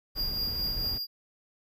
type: noise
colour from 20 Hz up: brown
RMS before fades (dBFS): -37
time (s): 0.15-0.99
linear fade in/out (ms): 20
type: tone with tremolo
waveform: square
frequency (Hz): 4821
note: D8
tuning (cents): +45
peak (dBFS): -28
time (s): 0.15-1.07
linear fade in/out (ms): 50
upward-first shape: triangle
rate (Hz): 4.5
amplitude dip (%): 45
effects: none

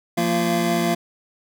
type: tone cluster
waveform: square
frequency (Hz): 173.1 / 229.8 / 344.7 / 684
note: F3 / A#3 / F4 / F5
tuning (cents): -15 / -25 / -23 / -36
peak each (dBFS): -25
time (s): 0.17-0.95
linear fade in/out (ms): 10
effects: none

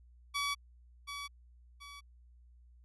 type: tone with echo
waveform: 15% pulse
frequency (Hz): 1139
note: C#6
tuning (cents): +47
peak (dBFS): -26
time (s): 0.34-0.55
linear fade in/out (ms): 20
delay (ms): 730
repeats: 2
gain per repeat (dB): -8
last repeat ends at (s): 2.01
effects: added 60 Hz sine -57 dBFS peak until 2.84 s + resampled to 24000 Hz

